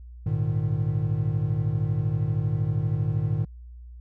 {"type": "chord", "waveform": "triangle", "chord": "Ab suspended second", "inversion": "none", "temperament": "equal with one note detuned", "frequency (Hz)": [103.83, 116.54, 152.63], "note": ["Ab2", "Bb2", "Eb3"], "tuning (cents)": [0, 0, -33], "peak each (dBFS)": -25, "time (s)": [0.26, 3.45], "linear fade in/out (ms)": 5, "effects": ["added 60 Hz sine -40 dBFS peak until 4 s"]}